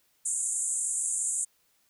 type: band-pass noise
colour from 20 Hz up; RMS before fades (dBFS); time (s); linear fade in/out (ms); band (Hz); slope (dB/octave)
pink; -30; 0.25-1.45; 10; 7000 to 9800; 96
effects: white hiss -69 dBFS RMS until 1.89 s